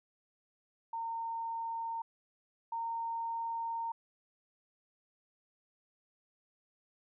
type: tone pair in turn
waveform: sine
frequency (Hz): 915 / 919.1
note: A#5 / A#5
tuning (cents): -32 / -25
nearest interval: unison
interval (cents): 7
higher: second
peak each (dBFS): -35 / -34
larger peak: second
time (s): 0.93-2.02 / 2.72-3.92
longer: second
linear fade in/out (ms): 5
effects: none